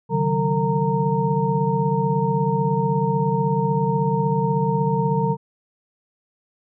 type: tone cluster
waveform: sine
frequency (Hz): 138.4 / 154.7 / 187.5 / 453.9 / 924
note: C#3 / D#3 / F#3 / A#4 / A#5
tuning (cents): -2 / -10 / +23 / -46 / -16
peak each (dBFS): -24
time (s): 0.09-5.37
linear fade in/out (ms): 50
effects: none